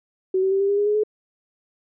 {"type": "tone with pitch steps", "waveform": "sine", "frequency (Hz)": [375.7, 382.5, 389.4, 396.4, 403.6, 410.9, 418.3, 425.9], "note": ["F#4", "G4", "G4", "G4", "G#4", "G#4", "G#4", "G#4"], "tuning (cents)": [26, -42, -12, 19, -49, -18, 12, 44], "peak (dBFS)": -17, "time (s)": [0.34, 1.036], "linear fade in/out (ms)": 5, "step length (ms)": 87, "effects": []}